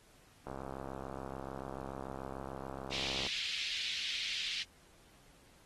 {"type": "click train", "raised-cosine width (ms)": 1, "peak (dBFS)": -29, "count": 188, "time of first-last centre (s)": [0.47, 3.265], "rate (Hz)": 66.9}
{"type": "band-pass noise", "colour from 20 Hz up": "white", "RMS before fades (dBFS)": -39, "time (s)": [2.91, 4.64], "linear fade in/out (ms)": 20, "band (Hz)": [2400, 4200], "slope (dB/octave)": 24}
{"effects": ["pink hiss -64 dBFS RMS until 5.65 s", "AAC 32 kbps"]}